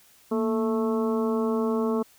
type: harmonic tone with a mistuned harmonic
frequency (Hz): 220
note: A3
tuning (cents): 0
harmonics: 1 / 2 / 3 / 4 / 5 / 6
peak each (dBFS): -25 / -26 / -36 / -38 / -35 / -41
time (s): 0.31-2.03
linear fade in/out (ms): 10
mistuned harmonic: 1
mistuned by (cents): +88
effects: white hiss -57 dBFS RMS until 2.18 s